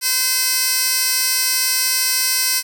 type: tone with high-pass filter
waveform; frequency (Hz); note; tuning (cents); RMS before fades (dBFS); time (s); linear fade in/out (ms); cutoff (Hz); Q
15% pulse; 513; C5; -34; -18; 0.01-2.63; 50; 4500; 0.65
effects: none